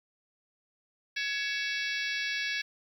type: harmonic tone with a mistuned harmonic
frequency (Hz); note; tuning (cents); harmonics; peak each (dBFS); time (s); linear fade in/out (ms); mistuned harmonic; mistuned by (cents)
560; C#5; +18; 3 / 4 / 5 / 6 / 7 / 8 / 9 / 10; -34 / -36 / -38 / -40 / -41 / -42 / -43 / -44; 1.16-2.62; 10; 5; -92
effects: 10-bit